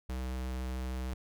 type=tone; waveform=square; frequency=63.8 Hz; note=C2; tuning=43 cents flat; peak=-35 dBFS; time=0.09-1.14 s; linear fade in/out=5 ms; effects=none